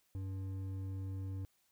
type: tone with hard clipping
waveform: triangle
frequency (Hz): 95.8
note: G2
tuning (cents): -39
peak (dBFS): -40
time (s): 0.15-1.45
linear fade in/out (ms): 0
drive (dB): 11
effects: white hiss -75 dBFS RMS until 1.71 s